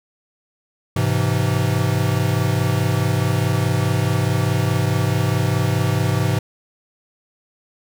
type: chord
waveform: square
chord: Ab augmented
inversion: none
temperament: equal with one note detuned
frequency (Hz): 103.83 / 128.57 / 164.81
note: Ab2 / C3 / E3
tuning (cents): 0 / -30 / 0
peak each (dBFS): -21 / -21 / -24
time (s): 0.96-6.39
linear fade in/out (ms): 5
effects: none